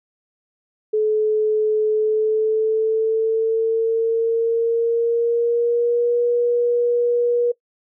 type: tone with pitch glide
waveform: sine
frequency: 430 to 479.9 Hz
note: A4 to B4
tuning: -40 to -50 cents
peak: -15 dBFS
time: 0.93-7.52 s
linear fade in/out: 10 ms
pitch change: +190 cents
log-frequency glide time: 1.91-6.23 s
effects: noise-tail reverb RT60 0.1 s tail -21 dB re dry